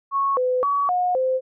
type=tone with pitch steps; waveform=sine; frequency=1103 / 505 / 1132 / 722 / 518 Hz; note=C#6 / B4 / C#6 / F#5 / C5; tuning=-9 / +39 / +36 / -43 / -17 cents; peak=-18 dBFS; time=0.11-1.41 s; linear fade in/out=50 ms; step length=260 ms; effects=none